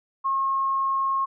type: tone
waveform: sine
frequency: 1081 Hz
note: C#6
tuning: 44 cents flat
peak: -21 dBFS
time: 0.24-1.26 s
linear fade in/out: 20 ms
effects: none